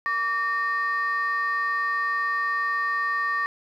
sine tone pair together, 1154 / 1831.9 Hz, D6 / A#6, -31 / -31 cents, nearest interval minor sixth, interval 800 cents, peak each -24 dBFS, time 0.06-3.46 s, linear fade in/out 0 ms, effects tanh soft clip ceiling -18 dBFS + 10-bit

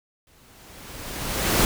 pink noise with exponential growth, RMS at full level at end -18 dBFS, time 0.27-1.65 s, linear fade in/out 1 ms, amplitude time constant 300 ms, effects none

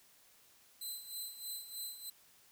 10% pulse tone with tremolo, 4041 Hz, B7, 39 cents sharp, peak -33 dBFS, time 0.81-2.1 s, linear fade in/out 5 ms, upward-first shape sine, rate 3.2 Hz, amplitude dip 70%, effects white hiss -65 dBFS RMS until 2.51 s

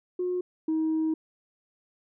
sine tone pair in turn, 360.9 / 317.1 Hz, F#4 / D#4, -43 / +33 cents, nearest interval major second, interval 224 cents, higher first, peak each -25 / -22 dBFS, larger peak second, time 0.19-0.41 / 0.68-1.14 s, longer second, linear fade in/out 5 ms, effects tanh soft clip ceiling -21 dBFS

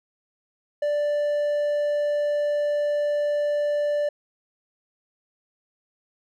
triangle tone, 587.3 Hz, D5, in tune, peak -19 dBFS, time 0.82-4.09 s, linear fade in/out 5 ms, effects none

